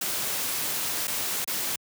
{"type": "noise with dropouts", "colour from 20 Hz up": "white", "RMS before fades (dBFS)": -29, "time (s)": [0.01, 1.76], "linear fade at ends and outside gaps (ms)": 5, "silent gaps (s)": [[1.072, 1.078], [1.446, 1.475]], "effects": ["high-pass 100 Hz 12 dB/octave"]}